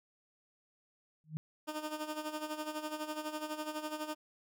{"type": "tone with exponential growth", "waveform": "sine", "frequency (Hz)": 155.56, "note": "D#3", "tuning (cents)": 0, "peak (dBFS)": -31, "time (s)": [1.24, 1.37], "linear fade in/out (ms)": 0, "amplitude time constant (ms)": 28}
{"type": "tone with tremolo", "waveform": "15% pulse", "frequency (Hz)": 306.1, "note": "D#4", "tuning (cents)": -28, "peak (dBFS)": -29, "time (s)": [1.67, 4.15], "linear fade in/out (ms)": 20, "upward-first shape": "sine", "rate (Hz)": 12, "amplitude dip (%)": 70}
{"effects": []}